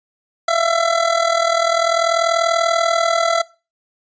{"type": "tone with amplitude modulation", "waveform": "25% pulse", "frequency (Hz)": 671, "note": "E5", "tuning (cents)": 31, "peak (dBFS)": -8, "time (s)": [0.48, 3.42], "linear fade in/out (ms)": 5, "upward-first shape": "sine", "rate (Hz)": 40.4, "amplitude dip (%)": 70, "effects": ["noise-tail reverb RT60 0.3 s tail -20 dB re dry", "resampled to 16000 Hz"]}